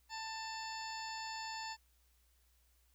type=harmonic tone with a mistuned harmonic; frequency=889 Hz; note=A5; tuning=18 cents sharp; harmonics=1 / 2 / 3 / 4 / 5 / 6 / 8; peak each=-44 / -49 / -52 / -57 / -49 / -52 / -54 dBFS; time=0.09-1.77 s; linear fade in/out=50 ms; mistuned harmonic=6; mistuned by=-39 cents; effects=added 60 Hz sine -70 dBFS peak until 2.94 s + white hiss -75 dBFS RMS until 2.94 s